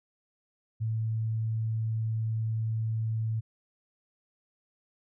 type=tone; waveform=sine; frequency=111.3 Hz; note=A2; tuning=20 cents sharp; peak=-27 dBFS; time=0.8-3.41 s; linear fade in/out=20 ms; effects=none